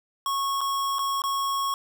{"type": "tone with dropouts", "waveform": "square", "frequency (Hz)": 1100, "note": "C#6", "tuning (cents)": -14, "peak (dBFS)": -25, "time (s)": [0.26, 1.74], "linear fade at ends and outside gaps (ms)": 1, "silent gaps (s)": [[0.608, 0.613], [0.985, 0.991], [1.219, 1.238]], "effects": []}